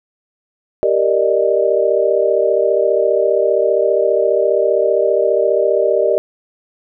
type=chord; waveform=sine; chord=Eb major seventh; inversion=first; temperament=equal; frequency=392 / 466.2 / 587.3 / 622.3 Hz; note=G4 / Bb4 / D5 / Eb5; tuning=0 / 0 / 0 / 0 cents; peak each=-17 dBFS; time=0.83-6.18 s; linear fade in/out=0 ms; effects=none